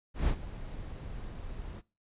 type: noise with ADSR envelope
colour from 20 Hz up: brown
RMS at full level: -25 dBFS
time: 0.14-1.82 s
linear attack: 140 ms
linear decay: 73 ms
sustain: -16 dB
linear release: 35 ms
effects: noise-tail reverb RT60 0.3 s tail -22 dB re dry + resampled to 8000 Hz